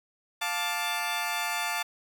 15% pulse chord, D minor, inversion first, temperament equal with one note detuned, 704.1 / 880 / 1174.7 Hz, F5 / A5 / D6, +14 / 0 / 0 cents, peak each -27 / -25 / -28 dBFS, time 0.41-1.83 s, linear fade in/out 10 ms, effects none

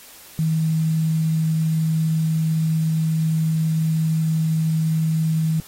sine tone with quantisation, 159.5 Hz, D#3, 43 cents sharp, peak -17 dBFS, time 0.39-5.6 s, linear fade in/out 0 ms, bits 7, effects white hiss -44 dBFS RMS until 5.67 s + AAC 48 kbps

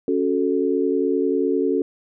sine chord, F# minor, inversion second, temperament equal, 277.2 / 370 / 440 Hz, C#4 / F#4 / A4, 0 / 0 / 0 cents, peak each -22 dBFS, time 0.08-1.82 s, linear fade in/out 2 ms, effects none

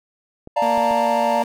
clicks, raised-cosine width 2 ms, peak -23 dBFS, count 3, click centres 0.474 / 0.777 / 0.911 s
triangle chord, Bb major seventh, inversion first, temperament equal, 587.3 / 698.5 / 880 / 932.3 Hz, D5 / F5 / A5 / Bb5, 0 / 0 / 0 / 0 cents, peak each -19 / -21 / -21 / -19 dBFS, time 0.56-1.43 s, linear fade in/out 10 ms
35% pulse tone with vibrato, 232.8 Hz, A#3, 2 cents flat, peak -24 dBFS, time 0.62-1.44 s, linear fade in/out 2 ms, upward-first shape sine, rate 15 Hz, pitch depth 12 cents each way
effects none

